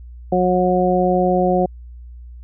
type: harmonic tone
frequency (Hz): 181.7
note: F#3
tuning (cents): -31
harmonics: 1 / 2 / 3 / 4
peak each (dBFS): -19 / -19 / -19 / -19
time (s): 0.32-1.66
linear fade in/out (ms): 5
effects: added 60 Hz sine -34 dBFS peak until 2.43 s